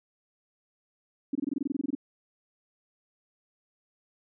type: tone bursts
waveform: sine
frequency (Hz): 279.1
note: C#4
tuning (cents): +12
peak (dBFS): -25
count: 14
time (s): 1.33-1.951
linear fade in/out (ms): 5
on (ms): 23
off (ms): 23
effects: none